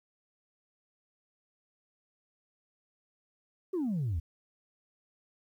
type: exponential sweep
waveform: sine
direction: down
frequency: 394.9 to 73.8 Hz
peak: -27 dBFS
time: 3.73-4.2 s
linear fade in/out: 10 ms
effects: tanh soft clip ceiling -27 dBFS + 11-bit